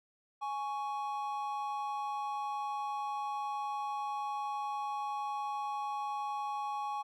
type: tone pair together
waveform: triangle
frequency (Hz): 833 / 1111.9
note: G#5 / C#6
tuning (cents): +5 / +5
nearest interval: perfect fourth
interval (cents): 500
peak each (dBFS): -34 / -37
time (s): 0.41-7.03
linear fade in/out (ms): 20
effects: none